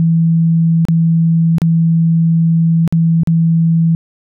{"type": "tone with dropouts", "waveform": "sine", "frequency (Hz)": 164.81, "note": "E3", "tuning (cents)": 0, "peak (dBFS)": -8, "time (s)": [0, 3.95], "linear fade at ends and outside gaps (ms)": 0, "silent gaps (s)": [[0.852, 0.885], [1.583, 1.618], [2.877, 2.925], [3.234, 3.273]], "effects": []}